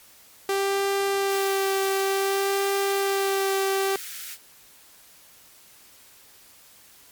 sawtooth tone with vibrato, 392 Hz, G4, in tune, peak -18 dBFS, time 0.49-3.96 s, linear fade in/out 2 ms, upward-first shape sine, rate 0.55 Hz, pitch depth 15 cents each way
white high-pass noise, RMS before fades -37 dBFS, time 1.27-4.38 s, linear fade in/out 50 ms, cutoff 1300 Hz, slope 96 dB/octave
effects white hiss -52 dBFS RMS until 7.11 s + MP3 96 kbps

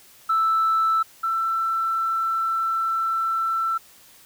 sine tone pair in turn, 1320 / 1336.1 Hz, E6 / E6, +2 / +23 cents, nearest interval unison, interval 21 cents, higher second, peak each -16 / -20 dBFS, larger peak first, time 0.29-1.03 / 1.23-3.78 s, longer second, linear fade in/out 10 ms, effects tanh soft clip ceiling -14 dBFS + white hiss -51 dBFS RMS until 4.25 s

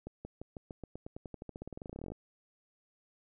accelerating click train, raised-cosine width 2 ms, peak -29 dBFS, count 30, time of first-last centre 0.07-2.12 s, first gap 180 ms, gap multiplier 0.92, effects none

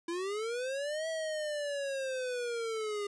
square linear two-way sweep, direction up then down, 331.2 to 651 to 403.9 Hz, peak -34 dBFS, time 0.08-3.07 s, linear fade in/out 5 ms, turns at 1.08 s, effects resampled to 22050 Hz

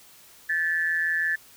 sine tone with amplitude modulation, 1743 Hz, A6, 17 cents flat, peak -19 dBFS, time 0.49-1.36 s, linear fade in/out 10 ms, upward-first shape sine, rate 166 Hz, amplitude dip 70%, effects white hiss -52 dBFS RMS until 1.56 s

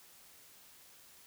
silence, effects white hiss -59 dBFS RMS until 1.26 s

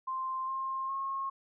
sine tone with pitch steps, 1047 / 1062 / 1083 Hz, C6 / C6 / C#6, +1 / +25 / -41 cents, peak -32 dBFS, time 0.07-1.3 s, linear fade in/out 10 ms, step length 410 ms, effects none

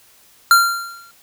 square tone with exponential decay, 1382 Hz, F6, 19 cents flat, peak -6 dBFS, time 0.51-1.11 s, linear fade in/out 1 ms, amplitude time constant 130 ms, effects white hiss -51 dBFS RMS until 1.22 s

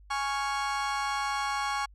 35% pulse chord, Db major, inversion second, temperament equal, 830.6 / 1108.7 / 1396.9 Hz, Ab5 / Db6 / F6, 0 / 0 / 0 cents, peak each -30 / -30 / -36 dBFS, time 0.1-1.86 s, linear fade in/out 10 ms, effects added 50 Hz sine -51 dBFS peak until 1.94 s + low-pass 7000 Hz 12 dB/octave

